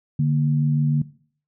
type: tone pair together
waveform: sine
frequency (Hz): 146.84 / 233.1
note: D3 / A#3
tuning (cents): 0 / 0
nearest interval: minor sixth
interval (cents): 800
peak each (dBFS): -17 / -25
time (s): 0.19-1.02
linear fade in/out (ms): 5
effects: noise-tail reverb RT60 0.5 s tail -19 dB re dry